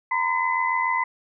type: tone cluster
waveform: sine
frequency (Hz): 931 / 1018 / 2022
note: A#5 / C6 / B6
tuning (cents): -2 / -48 / +40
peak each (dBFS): -26 / -24 / -25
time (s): 0.11-1.04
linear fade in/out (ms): 5
effects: none